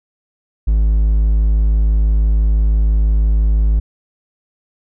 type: tone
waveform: triangle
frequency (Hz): 53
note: G#1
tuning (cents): +36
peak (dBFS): -8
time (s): 0.67-3.8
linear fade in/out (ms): 10
effects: none